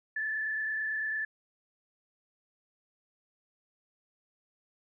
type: tone with frequency modulation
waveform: sine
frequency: 1745 Hz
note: A6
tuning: 15 cents flat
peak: -30 dBFS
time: 0.16-1.25 s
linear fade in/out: 5 ms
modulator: 29 Hz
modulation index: 1.2
effects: none